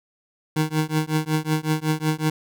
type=tone with tremolo; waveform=25% pulse; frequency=155.56 Hz; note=D#3; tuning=in tune; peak=-13 dBFS; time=0.56-2.3 s; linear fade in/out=5 ms; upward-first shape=triangle; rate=5.4 Hz; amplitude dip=100%; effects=none